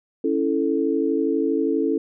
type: chord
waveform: sine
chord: A major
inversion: first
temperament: equal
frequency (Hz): 277.2 / 329.6 / 440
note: C#4 / E4 / A4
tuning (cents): 0 / 0 / 0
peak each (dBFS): -23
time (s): 0.24-1.98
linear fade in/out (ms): 5
effects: none